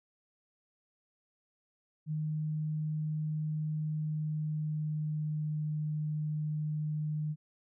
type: tone with pitch glide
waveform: sine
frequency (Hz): 154 to 152.32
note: D#3 to D#3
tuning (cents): -17 to -36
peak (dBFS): -31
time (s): 2.06-7.36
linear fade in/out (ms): 50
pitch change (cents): -19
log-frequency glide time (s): 3.86-5.65
effects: none